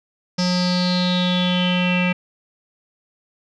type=tone with low-pass filter sweep; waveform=square; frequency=180 Hz; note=F#3; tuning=47 cents flat; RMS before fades=-19 dBFS; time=0.38-2.13 s; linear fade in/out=10 ms; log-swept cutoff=5300 to 2500 Hz; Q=9.2; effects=none